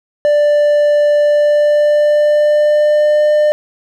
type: tone with pitch glide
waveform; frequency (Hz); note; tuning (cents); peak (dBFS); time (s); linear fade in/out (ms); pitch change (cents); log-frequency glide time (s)
triangle; 589 to 600.7; D5 to D5; +5 to +39; -6; 0.25-3.52; 0; +34; 1.19-3.25
effects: none